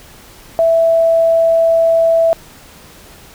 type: tone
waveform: sine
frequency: 660 Hz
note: E5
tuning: 2 cents sharp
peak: -8 dBFS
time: 0.59-2.33 s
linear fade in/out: 0 ms
effects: pink hiss -40 dBFS RMS until 3.34 s